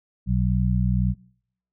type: harmonic tone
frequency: 61.74 Hz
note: B1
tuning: in tune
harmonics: 1 / 2 / 3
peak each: -23 / -23 / -23 dBFS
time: 0.26-1.15 s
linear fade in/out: 50 ms
effects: noise-tail reverb RT60 0.7 s tail -25 dB re dry